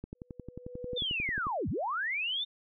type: click train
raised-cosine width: 3 ms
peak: -27 dBFS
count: 17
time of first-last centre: 0.04-1.469 s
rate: 11.2 Hz
type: tone with exponential growth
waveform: sine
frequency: 493.9 Hz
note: B4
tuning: in tune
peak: -32 dBFS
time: 0.15-0.98 s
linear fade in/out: 5 ms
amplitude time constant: 180 ms
type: linear two-way sweep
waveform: sine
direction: down then up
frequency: 3662 to 61.74 to 3662 Hz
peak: -30 dBFS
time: 0.96-2.45 s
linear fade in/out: 20 ms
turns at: 1.69 s
effects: none